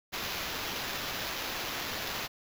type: noise with sample-and-hold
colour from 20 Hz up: white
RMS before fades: -36 dBFS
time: 0.12-2.28 s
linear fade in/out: 20 ms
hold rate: 8820 Hz
effects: none